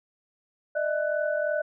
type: tone cluster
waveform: sine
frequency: 600 / 643 / 1492 Hz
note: D5 / E5 / F#6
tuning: +37 / -43 / +14 cents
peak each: -26 / -30 / -32 dBFS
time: 0.75-1.62 s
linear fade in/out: 10 ms
effects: none